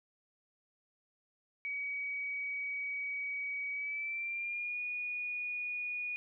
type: tone with pitch glide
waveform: sine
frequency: 2265 to 2456 Hz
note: C#7 to D#7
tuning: +37 to -23 cents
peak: -35 dBFS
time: 1.65-6.16 s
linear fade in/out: 0 ms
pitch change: +140 cents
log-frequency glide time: 3.72-4.8 s
effects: none